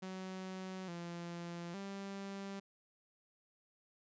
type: tone with pitch steps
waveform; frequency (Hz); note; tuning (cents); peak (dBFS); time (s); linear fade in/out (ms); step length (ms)
sawtooth; 187.5 / 171.8 / 196.9; F#3 / F3 / G3; +23 / -28 / +8; -39; 0.02-2.6; 10; 860
effects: resampled to 16000 Hz